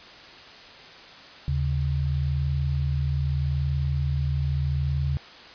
sine tone pair together, 76.6 / 137.4 Hz, D#2 / C#3, -27 / -15 cents, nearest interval minor seventh, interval 1012 cents, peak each -25 / -25 dBFS, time 1.48-5.17 s, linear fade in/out 0 ms, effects white hiss -45 dBFS RMS until 5.54 s + resampled to 11025 Hz

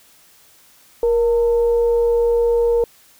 sine tone with frequency modulation, 470.8 Hz, A#4, 17 cents sharp, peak -13 dBFS, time 1.03-2.84 s, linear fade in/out 2 ms, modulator 430 Hz, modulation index 0.26, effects white hiss -51 dBFS RMS until 3.19 s

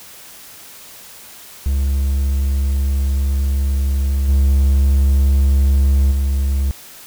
triangle tone with level steps, 68.5 Hz, C#2, 20 cents flat, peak -12 / -8 / -12 dBFS, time 1.66-6.71 s, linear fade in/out 0 ms, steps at 4.28 / 6.11 s, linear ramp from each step 10 ms, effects white hiss -39 dBFS RMS until 7.06 s

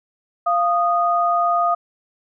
sine tone pair together, 694 / 1236.6 Hz, F5 / D#6, -11 / -11 cents, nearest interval minor seventh, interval 1000 cents, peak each -18 dBFS, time 0.46-1.75 s, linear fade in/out 10 ms, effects none

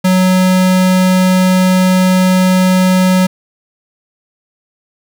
square tone, 185 Hz, F#3, in tune, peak -8 dBFS, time 0.04-3.27 s, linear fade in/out 10 ms, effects 8-bit

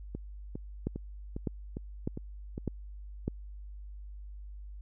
two click trains, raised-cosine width 3 ms, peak -18 / -24 dBFS, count 5 / 7, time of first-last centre 0.87-3.28 / 0.15-2.579 s, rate 1.66 / 2.47 Hz, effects added 50 Hz sine -42 dBFS peak until 4.81 s

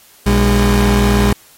30% pulse tone pair together, 60.4 / 203.2 Hz, B1 / G#3, -38 / -38 cents, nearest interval octave + major sixth, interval 2100 cents, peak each -10 dBFS, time 0.26-1.33 s, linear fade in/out 5 ms, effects white hiss -46 dBFS RMS until 1.57 s + AAC 48 kbps

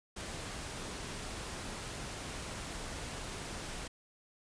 pink noise, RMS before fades -42 dBFS, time 0.16-3.88 s, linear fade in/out 10 ms, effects resampled to 22050 Hz

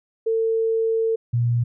sine tone pair in turn, 450 / 119.19 Hz, A4 / A#2, +39 / +39 cents, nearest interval octave + major seventh, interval 2300 cents, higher first, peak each -18 / -17 dBFS, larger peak second, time 0.26-1.16 / 1.33-1.64 s, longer first, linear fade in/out 10 ms, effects none

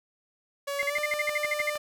sawtooth tone with pitch glide, 564 to 596.2 Hz, C#5 to D5, +30 to +26 cents, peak -26 dBFS, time 0.67-1.78 s, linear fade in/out 10 ms, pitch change +96 cents, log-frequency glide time 0.86-0.98 s
sine tone bursts, 2093 Hz, C7, in tune, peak -24 dBFS, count 12, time 0.79-1.7 s, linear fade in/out 5 ms, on 30 ms, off 50 ms
click train, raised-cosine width 0.3 ms, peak -23 dBFS, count 7, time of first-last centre 0.83-1.756 s, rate 6.48 Hz
effects none

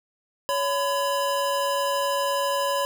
square tone pair together, 560.8 / 1007 Hz, C#5 / B5, +20 / +33 cents, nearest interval minor seventh, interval 1013 cents, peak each -26 dBFS, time 0.49-2.85 s, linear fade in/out 0 ms, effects none

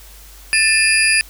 sine tone cluster, 1771 / 2433 / 2629 / 4872 / 9860 Hz, A6 / D#7 / E7 / D#8 / D#9, +11 / -39 / -5 / -37 / -17 cents, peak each -18 dBFS, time 0.53-1.21 s, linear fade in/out 0 ms, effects added 50 Hz sine -40 dBFS peak until 1.29 s + white hiss -43 dBFS RMS until 1.29 s

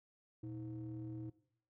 triangle ring-modulated tone, 100 Hz, G2, 35 cents sharp, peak -38 dBFS, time 0.43-1.3 s, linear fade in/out 5 ms, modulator 219 Hz, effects noise-tail reverb RT60 0.6 s tail -17 dB re dry

